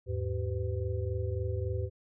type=tone cluster; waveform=sine; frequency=81.2 / 104.8 / 384.1 / 504 Hz; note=E2 / G#2 / G4 / B4; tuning=-26 / +16 / -35 / +35 cents; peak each=-34 / -33 / -39 / -40 dBFS; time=0.06-1.9 s; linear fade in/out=50 ms; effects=none